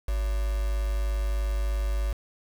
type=tone with quantisation; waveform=sine; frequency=51.6 Hz; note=G#1; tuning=10 cents flat; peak=-24 dBFS; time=0.08-2.13 s; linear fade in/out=5 ms; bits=6; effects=none